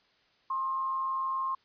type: tone with amplitude modulation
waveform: sine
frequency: 1063 Hz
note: C6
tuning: 27 cents sharp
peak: -27 dBFS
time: 0.5-1.55 s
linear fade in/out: 5 ms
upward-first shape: sine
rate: 167 Hz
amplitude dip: 35%
effects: white hiss -67 dBFS RMS until 1.64 s + resampled to 11025 Hz